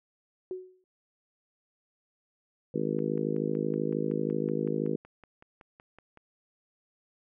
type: tone with exponential decay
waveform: sine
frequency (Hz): 370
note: F#4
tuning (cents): 0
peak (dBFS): -30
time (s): 0.51-0.84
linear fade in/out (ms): 1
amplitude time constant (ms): 70
type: harmonic tone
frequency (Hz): 52.9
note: G#1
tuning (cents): +33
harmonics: 3 / 4 / 5 / 6 / 7 / 8 / 9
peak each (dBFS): -35 / -35 / -35 / -35 / -35 / -35 / -35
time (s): 2.74-4.96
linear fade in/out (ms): 5
type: click train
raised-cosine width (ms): 0.5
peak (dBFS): -36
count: 18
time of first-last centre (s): 2.99-6.174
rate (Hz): 5.34
effects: none